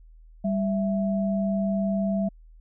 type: tone pair together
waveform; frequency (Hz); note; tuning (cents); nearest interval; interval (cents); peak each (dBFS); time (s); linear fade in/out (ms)
sine; 197.2 / 661.4; G3 / E5; +11 / +6; octave + major sixth; 2095; -23 / -29; 0.44-2.29; 10
effects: added 40 Hz sine -47 dBFS peak until 2.6 s